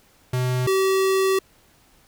square tone pair in turn, 126.4 / 383.3 Hz, B2 / G4, +41 / -39 cents, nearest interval octave + perfect fifth, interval 1920 cents, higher second, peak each -21 / -18 dBFS, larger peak second, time 0.33-0.67 / 0.67-1.39 s, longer second, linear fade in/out 5 ms, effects pink hiss -57 dBFS RMS until 2.07 s

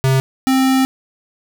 square tone pair in turn, 132.9 / 263.4 Hz, C3 / C4, +27 / +12 cents, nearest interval octave, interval 1185 cents, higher second, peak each -12 dBFS, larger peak neither, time 0.04-0.2 / 0.47-0.85 s, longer second, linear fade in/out 0 ms, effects none

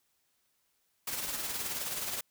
white noise with tremolo, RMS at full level -34 dBFS, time 1.07-2.21 s, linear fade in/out 5 ms, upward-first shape triangle, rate 19 Hz, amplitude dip 50%, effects white hiss -75 dBFS RMS until 2.3 s

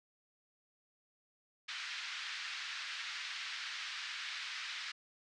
pink band-pass noise, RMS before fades -43 dBFS, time 1.68-4.92 s, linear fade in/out 10 ms, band 1500 to 4900 Hz, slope 24 dB/octave, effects resampled to 22050 Hz

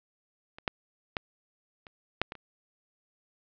clicks, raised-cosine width 0.3 ms, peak -28 / -11 / -13 / -30 / -8 / -21 / -30 dBFS, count 7, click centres 0.585 / 0.678 / 1.168 / 1.868 / 2.216 / 2.321 / 2.353 s, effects low-pass 4000 Hz 12 dB/octave

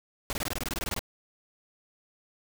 pink noise bursts, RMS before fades -32 dBFS, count 14, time 0.3-0.992 s, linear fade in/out 0 ms, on 29 ms, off 22 ms, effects none

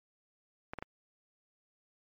clicks, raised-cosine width 0.5 ms, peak -24 dBFS, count 3, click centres 0.735 / 0.787 / 0.825 s, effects MP3 32 kbps

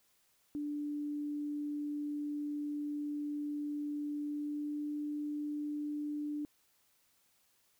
sine tone with pitch glide, 293.7 to 295.9 Hz, D4 to D4, 0 to +13 cents, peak -35 dBFS, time 0.55-6.45 s, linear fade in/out 0 ms, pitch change +13 cents, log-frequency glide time 4.21-4.87 s, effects white hiss -72 dBFS RMS until 7.79 s

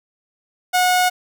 sawtooth tone, 728 Hz, F#5, 28 cents flat, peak -10 dBFS, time 0.73-1.1 s, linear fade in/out 20 ms, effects none

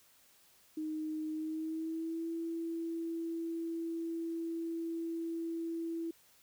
sine tone with pitch glide, 311.1 to 331.5 Hz, D#4 to E4, 0 to +10 cents, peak -35 dBFS, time 0.77-6.11 s, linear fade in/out 5 ms, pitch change +110 cents, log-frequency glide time 1.31-2.3 s, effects white hiss -65 dBFS RMS until 6.42 s

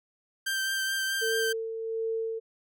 sawtooth tone with vibrato, 1568 Hz, G6, in tune, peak -24 dBFS, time 0.46-1.53 s, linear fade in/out 10 ms, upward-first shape triangle, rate 4.7 Hz, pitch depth 18 cents each way
sine tone with tremolo, 450 Hz, A4, 39 cents sharp, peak -27 dBFS, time 1.21-2.4 s, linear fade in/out 20 ms, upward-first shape sine, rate 1.4 Hz, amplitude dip 45%
effects none

